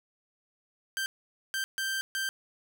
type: tone bursts at uneven times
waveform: sawtooth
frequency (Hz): 1568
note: G6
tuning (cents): 0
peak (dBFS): -26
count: 4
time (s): 0.97-1.06 / 1.54-1.64 / 1.78-2.01 / 2.15-2.29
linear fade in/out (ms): 0
effects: none